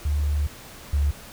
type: tone pair in turn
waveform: sine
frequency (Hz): 73.42 / 71.83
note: D2 / D2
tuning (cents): 0 / -38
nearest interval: unison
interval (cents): 38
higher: first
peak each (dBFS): -20 / -18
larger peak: second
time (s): 0.05-0.47 / 0.93-1.11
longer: first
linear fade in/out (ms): 5
effects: pink hiss -43 dBFS RMS until 1.32 s